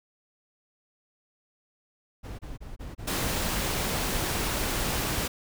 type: noise bursts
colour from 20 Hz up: brown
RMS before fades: -38 dBFS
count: 11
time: 2.23-4.26 s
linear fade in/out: 20 ms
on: 160 ms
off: 27 ms
type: noise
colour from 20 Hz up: pink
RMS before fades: -29 dBFS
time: 3.07-5.28 s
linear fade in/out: 10 ms
effects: none